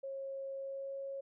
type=tone with pitch glide; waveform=sine; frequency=543 to 547.4 Hz; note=C#5 to C#5; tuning=-36 to -22 cents; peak=-39 dBFS; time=0.03-1.21 s; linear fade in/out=10 ms; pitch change=+14 cents; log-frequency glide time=0.56-0.94 s; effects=none